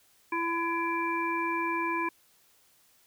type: harmonic tone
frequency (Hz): 335.8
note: E4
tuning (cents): +32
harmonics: 1 / 3 / 5 / 7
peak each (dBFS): -33 / -30 / -38 / -34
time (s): 0.32-2.09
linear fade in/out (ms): 5
effects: white hiss -64 dBFS RMS until 3.06 s